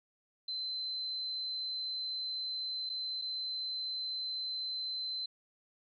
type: tone with dropouts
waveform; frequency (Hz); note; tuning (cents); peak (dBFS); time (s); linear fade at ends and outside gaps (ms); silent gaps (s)
sine; 4068; C8; -50; -35; 0.48-5.26; 5; 2.894-2.898 / 3.216-3.22
effects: none